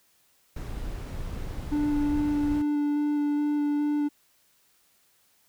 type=noise; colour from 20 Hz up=brown; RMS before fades=-34 dBFS; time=0.56-2.62 s; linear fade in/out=5 ms
type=tone with vibrato; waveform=triangle; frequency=293.7 Hz; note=D4; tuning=in tune; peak=-21 dBFS; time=1.71-4.09 s; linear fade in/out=20 ms; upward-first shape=square; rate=2.4 Hz; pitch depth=8 cents each way
effects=white hiss -65 dBFS RMS until 5.48 s